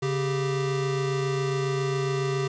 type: tone pair together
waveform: square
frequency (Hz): 139.76 / 392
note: C#3 / G4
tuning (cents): +15 / 0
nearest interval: octave + tritone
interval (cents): 1785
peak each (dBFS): -28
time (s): 0.02-2.48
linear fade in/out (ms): 10
effects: resampled to 16000 Hz + 8-bit